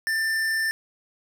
sine tone with hard clipping, 1783 Hz, A6, 22 cents sharp, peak -24 dBFS, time 0.07-0.71 s, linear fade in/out 0 ms, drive 13 dB, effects none

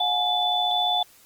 sine tone cluster, 724 / 839 / 3488 Hz, F#5 / G#5 / A7, -38 / +17 / -16 cents, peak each -24 / -29 / -23 dBFS, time 0-1.03 s, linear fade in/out 5 ms, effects white hiss -54 dBFS RMS until 1.25 s + Opus 24 kbps

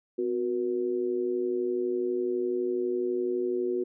sine tone with amplitude modulation, 365.4 Hz, F#4, 22 cents flat, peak -22 dBFS, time 0.18-3.84 s, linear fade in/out 10 ms, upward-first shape sine, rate 112 Hz, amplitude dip 80%, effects none

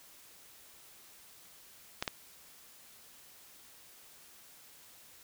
clicks, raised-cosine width 0.2 ms, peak -15 dBFS, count 2, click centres 2.025 / 2.078 s, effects white hiss -57 dBFS RMS until 5.23 s

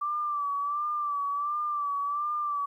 sine tone with vibrato, 1167 Hz, D6, 11 cents flat, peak -27 dBFS, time 0.01-2.66 s, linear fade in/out 10 ms, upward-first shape sine, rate 1.4 Hz, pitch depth 52 cents each way, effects 11-bit

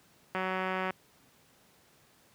click train, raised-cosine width 0.5 ms, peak -18 dBFS, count 105, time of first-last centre 0.35-0.906 s, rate 187 Hz, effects pink hiss -63 dBFS RMS until 2.34 s + high-pass 100 Hz 12 dB/octave

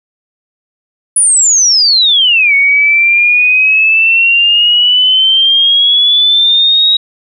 sine exponential two-way sweep, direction down then up, 10010 to 2217 to 3821 Hz, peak -5 dBFS, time 1.16-6.97 s, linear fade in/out 5 ms, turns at 2.54 s, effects none

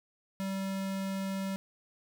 square tone, 193.4 Hz, G3, 23 cents flat, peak -33 dBFS, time 0.4-1.56 s, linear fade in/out 0 ms, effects none

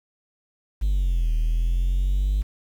triangle exponential two-way sweep, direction down then up, 51.91 to 39.08 to 51 Hz, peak -16 dBFS, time 0.81-2.43 s, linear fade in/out 20 ms, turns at 1.34 s, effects tanh soft clip ceiling -13 dBFS + 8-bit

